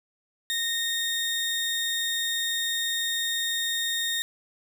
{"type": "tone pair together", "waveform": "30% pulse", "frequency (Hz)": [1846, 3692], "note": ["A#6", "A#7"], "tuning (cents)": [-17, -17], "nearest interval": "octave", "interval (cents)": 1200, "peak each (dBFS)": -27, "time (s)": [0.5, 4.22], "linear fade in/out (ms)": 0, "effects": []}